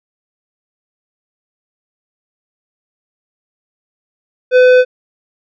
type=tone with tanh clipping; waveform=triangle; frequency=504 Hz; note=B4; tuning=35 cents sharp; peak=-6 dBFS; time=4.51-4.85 s; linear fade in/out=50 ms; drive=16 dB; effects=none